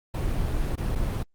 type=noise with dropouts; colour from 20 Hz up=brown; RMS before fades=-26 dBFS; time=0.14-1.23 s; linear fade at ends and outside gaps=5 ms; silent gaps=0.756-0.777 / 0.952-0.956 s; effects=Opus 32 kbps